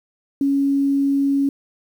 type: tone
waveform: sine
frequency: 277.8 Hz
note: C#4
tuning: 4 cents sharp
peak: -15 dBFS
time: 0.41-1.49 s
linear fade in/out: 2 ms
effects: 8-bit